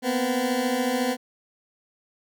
20% pulse beating tone pair, 240 / 254 Hz, B3 / B3, -49 / +49 cents, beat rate 14 Hz, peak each -23 / -19 dBFS, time 0.02-1.17 s, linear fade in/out 50 ms, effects none

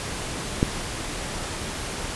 click, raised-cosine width 3 ms, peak -5 dBFS, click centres 0.629 s, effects pink hiss -31 dBFS RMS until 2.15 s + resampled to 24000 Hz

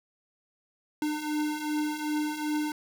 square beating tone pair, 300 / 302.6 Hz, D4 / D#4, +37 / -48 cents, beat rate 2.6 Hz, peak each -35 / -30 dBFS, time 1.02-2.72 s, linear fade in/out 2 ms, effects none

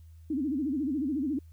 sine tone with vibrato, 283.1 Hz, C#4, 37 cents sharp, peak -27 dBFS, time 0.3-1.39 s, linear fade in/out 5 ms, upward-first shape sine, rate 14 Hz, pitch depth 200 cents each way, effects added 81 Hz sine -48 dBFS peak until 1.52 s + white hiss -72 dBFS RMS until 1.52 s

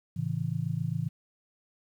sine chord, A major, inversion none, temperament just, 110 / 137.5 / 165 Hz, A2 / C#3 / E3, 0 / -14 / +2 cents, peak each -34 / -32 / -32 dBFS, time 0.16-1.09 s, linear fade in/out 10 ms, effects 10-bit

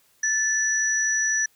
sine tone pair together, 1748 / 5876 Hz, A6 / F#8, -12 / -13 cents, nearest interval octave + major sixth, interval 2099 cents, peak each -23 dBFS, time 0.23-1.46 s, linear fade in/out 5 ms, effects white hiss -62 dBFS RMS until 1.55 s

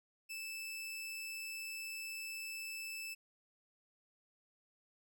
sawtooth tone, 2632 Hz, E7, 3 cents flat, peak -39 dBFS, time 0.29-3.15 s, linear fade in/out 20 ms, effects none

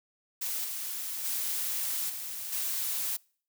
blue noise with level steps, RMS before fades -33 / -36 / -32 / -38 / -32 dBFS, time 0.41-3.17 s, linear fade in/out 10 ms, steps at 0.64 / 1.24 / 2.09 / 2.52 s, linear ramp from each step 10 ms, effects noise-tail reverb RT60 0.5 s tail -26 dB re dry

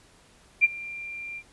sine tone with ADSR envelope, 2379 Hz, D7, 22 cents sharp, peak -12 dBFS, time 0.61-1.43 s, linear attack 31 ms, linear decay 27 ms, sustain -22 dB, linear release 58 ms, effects pink hiss -57 dBFS RMS until 1.52 s + resampled to 24000 Hz

